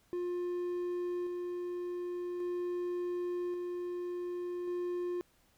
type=tone with tremolo; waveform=triangle; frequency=354.1 Hz; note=F4; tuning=24 cents sharp; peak=-31 dBFS; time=0.13-5.21 s; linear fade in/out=0 ms; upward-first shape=square; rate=0.44 Hz; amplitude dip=25%; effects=pink hiss -69 dBFS RMS until 5.57 s